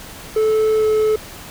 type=tone with pitch glide; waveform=triangle; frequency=435.5 to 432 Hz; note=A4 to A4; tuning=-18 to -32 cents; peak=-11 dBFS; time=0.36-1.16 s; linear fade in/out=5 ms; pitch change=-14 cents; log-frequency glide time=0.76-0.86 s; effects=pink hiss -36 dBFS RMS until 1.5 s